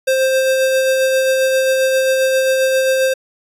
square tone with tremolo, 526 Hz, C5, 9 cents sharp, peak -12 dBFS, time 0.07-3.14 s, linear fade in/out 10 ms, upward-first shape sine, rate 7.5 Hz, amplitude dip 25%, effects resampled to 32000 Hz

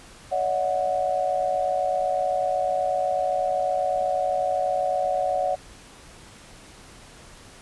sine tone cluster, 567 / 627 / 735 Hz, C#5 / D#5 / F#5, +39 / +13 / -12 cents, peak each -26 / -28 / -24 dBFS, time 0.31-5.56 s, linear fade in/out 20 ms, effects pink hiss -47 dBFS RMS until 7.61 s + resampled to 24000 Hz

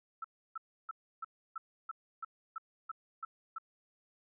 sine tone bursts, 1318.5 Hz, E6, in tune, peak -37 dBFS, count 11, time 0.22-3.584 s, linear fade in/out 5 ms, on 24 ms, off 310 ms, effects none

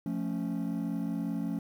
triangle chord, F augmented, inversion none, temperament equal, 174.61 / 220 / 277.2 Hz, F3 / A3 / C#4, 0 / 0 / 0 cents, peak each -32 dBFS, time 0.06-1.59 s, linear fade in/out 2 ms, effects tanh soft clip ceiling -23 dBFS + 10-bit

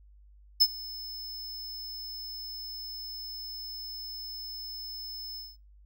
square tone with ADSR envelope, 5230 Hz, E8, 15 cents flat, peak -16 dBFS, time 0.6-5.57 s, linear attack 18 ms, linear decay 52 ms, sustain -22 dB, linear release 200 ms, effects noise-tail reverb RT60 0.2 s tail -17 dB re dry + added 50 Hz sine -53 dBFS peak until 5.85 s

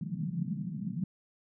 white band-pass noise, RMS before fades -35 dBFS, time 0.01-1.04 s, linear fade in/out 5 ms, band 150 to 200 Hz, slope 48 dB/octave, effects none

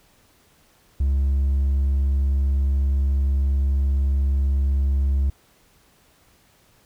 sine tone with hard clipping, 68.6 Hz, C#2, 17 cents flat, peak -18 dBFS, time 1-5.3 s, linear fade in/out 5 ms, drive 2 dB, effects pink hiss -58 dBFS RMS until 6.85 s

